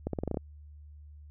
accelerating click train, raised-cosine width 2 ms, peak -18 dBFS, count 8, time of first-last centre 0.07-0.372 s, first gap 63 ms, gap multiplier 0.87, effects added 74 Hz sine -47 dBFS peak until 1.3 s

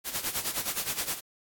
white noise with tremolo, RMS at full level -29 dBFS, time 0.04-1.21 s, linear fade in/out 50 ms, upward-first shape sine, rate 9.6 Hz, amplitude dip 75%, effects AAC 64 kbps

